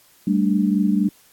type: chord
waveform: sine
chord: G suspended second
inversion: none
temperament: equal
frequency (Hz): 196 / 220 / 293.7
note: G3 / A3 / D4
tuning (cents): 0 / 0 / 0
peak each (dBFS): -18 / -21 / -22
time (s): 0.27-1.09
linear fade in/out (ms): 5
effects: white hiss -54 dBFS RMS until 1.32 s + AAC 64 kbps